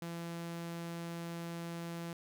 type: tone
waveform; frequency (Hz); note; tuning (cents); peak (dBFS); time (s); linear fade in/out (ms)
sawtooth; 169.1; E3; +44; -36; 0.02-2.13; 2
effects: none